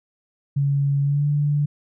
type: tone with pitch glide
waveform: sine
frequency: 140.6 to 146.15 Hz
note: C#3 to D3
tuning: +25 to -8 cents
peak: -17 dBFS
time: 0.56-1.66 s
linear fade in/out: 10 ms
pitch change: +67 cents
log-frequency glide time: 1.02-1.27 s
effects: none